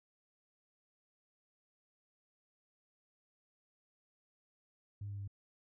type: tone with pitch steps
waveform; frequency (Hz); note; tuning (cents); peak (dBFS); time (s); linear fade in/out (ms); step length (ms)
sine; 101.8 / 100.69 / 99.59; G#2 / G2 / G2; -34 / +47 / +28; -39; 5.01-5.277; 5; 89
effects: tanh soft clip ceiling -36 dBFS

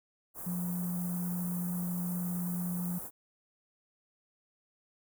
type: band-stop noise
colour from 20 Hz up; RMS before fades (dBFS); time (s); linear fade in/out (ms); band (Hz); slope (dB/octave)
white; -42; 0.34-3.11; 50; 1200 to 9600; 24
type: tone with vibrato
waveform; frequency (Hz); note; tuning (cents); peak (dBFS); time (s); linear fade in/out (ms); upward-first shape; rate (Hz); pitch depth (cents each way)
sine; 177.3; F3; +26; -32; 0.46-2.99; 10; triangle; 19; 12
effects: none

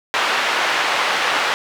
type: band-pass noise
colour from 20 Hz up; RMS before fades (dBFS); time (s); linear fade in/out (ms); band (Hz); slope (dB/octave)
pink; -19; 0.14-1.54; 0; 840 to 3100; 12
effects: none

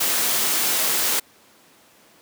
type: noise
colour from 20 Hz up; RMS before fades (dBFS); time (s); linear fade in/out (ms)
white; -21; 0-1.2; 10
effects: pink hiss -53 dBFS RMS until 2.21 s + high-pass 200 Hz 12 dB/octave

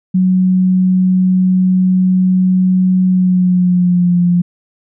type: tone with pitch glide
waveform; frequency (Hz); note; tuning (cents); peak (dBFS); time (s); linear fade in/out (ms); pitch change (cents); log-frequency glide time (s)
sine; 185 to 175.73; F#3 to F3; 0 to +11; -8; 0.14-4.42; 10; -89; 3.06-4.19
effects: none

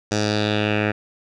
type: tone with low-pass filter sweep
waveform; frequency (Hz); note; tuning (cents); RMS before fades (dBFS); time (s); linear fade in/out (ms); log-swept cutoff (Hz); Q
10% pulse; 105.5; G#2; +28; -21; 0.11-0.92; 10; 6100 to 2100; 3.1
effects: none

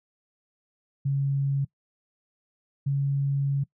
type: tone pair in turn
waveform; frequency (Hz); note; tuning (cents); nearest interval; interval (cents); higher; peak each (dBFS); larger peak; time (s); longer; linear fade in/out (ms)
sine; 138.59 / 139.33; C#3 / C#3; 0 / +9; unison; 9; second; -22; neither; 1.05-1.65 / 2.86-3.64; second; 10
effects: noise-tail reverb RT60 0.1 s tail -22 dB re dry

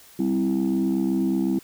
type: chord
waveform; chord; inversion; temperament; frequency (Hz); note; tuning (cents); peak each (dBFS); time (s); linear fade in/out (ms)
sine; C major; second; equal; 196 / 261.6 / 329.6; G3 / C4 / E4; 0 / 0 / 0; -23; 0.19-1.59; 5
effects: tanh soft clip ceiling -15 dBFS + white hiss -50 dBFS RMS until 1.63 s

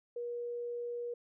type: tone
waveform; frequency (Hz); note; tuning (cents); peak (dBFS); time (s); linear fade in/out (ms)
sine; 478.7; A#4; +46; -36; 0.16-1.14; 5
effects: none

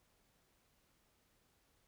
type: silence
effects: pink hiss -75 dBFS RMS until 1.87 s

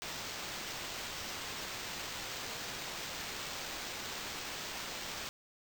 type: noise with sample-and-hold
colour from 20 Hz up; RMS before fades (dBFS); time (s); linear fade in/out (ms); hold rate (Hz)
blue; -42; 0.02-5.29; 0; 11025
effects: none

